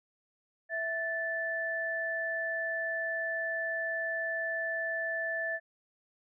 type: tone pair together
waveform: sine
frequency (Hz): 658 / 1754.1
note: E5 / A6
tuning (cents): -3 / -6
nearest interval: octave + perfect fourth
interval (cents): 1697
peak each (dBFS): -36 / -32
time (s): 0.69-5.6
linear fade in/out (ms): 50
effects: none